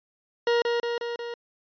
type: tone with echo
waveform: 40% pulse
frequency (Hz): 472.6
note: A#4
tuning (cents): +24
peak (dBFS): -19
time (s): 0.47-0.62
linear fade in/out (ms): 2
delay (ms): 180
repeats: 4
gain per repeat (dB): -3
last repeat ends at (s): 1.34
effects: resampled to 11025 Hz